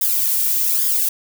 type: noise with flanger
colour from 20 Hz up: violet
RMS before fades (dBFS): -18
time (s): 0.01-1.09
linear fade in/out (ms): 5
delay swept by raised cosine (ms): 0.58 to 2.18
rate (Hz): 1.2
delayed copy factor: +0.85
effects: none